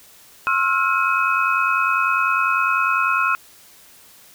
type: tone cluster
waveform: sine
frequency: 1073 / 1327 / 1417 / 2539 Hz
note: C6 / E6 / F6 / D#7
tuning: +43 / +11 / +25 / +34 cents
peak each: -22 / -21 / -21 / -23 dBFS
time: 0.47-3.35 s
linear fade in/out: 0 ms
effects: white hiss -48 dBFS RMS until 4.34 s